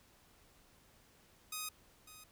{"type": "tone with echo", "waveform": "5% pulse", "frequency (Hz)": 1251, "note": "D#6", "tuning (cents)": 9, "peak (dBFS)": -28, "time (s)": [1.52, 1.69], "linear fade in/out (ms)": 5, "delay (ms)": 550, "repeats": 1, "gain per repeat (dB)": -14, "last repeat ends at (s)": 2.24, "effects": ["pink hiss -66 dBFS RMS until 2.31 s"]}